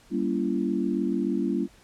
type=chord; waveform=sine; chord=G diminished seventh; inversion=none; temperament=just; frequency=196 / 235.2 / 282.2 / 338.7 Hz; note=G3 / Bb3 / Db4 / Fb4; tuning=0 / +16 / +31 / +47 cents; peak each=-29 dBFS; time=0.1-1.68 s; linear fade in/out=50 ms; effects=pink hiss -56 dBFS RMS until 1.83 s + low-pass 10000 Hz 12 dB/octave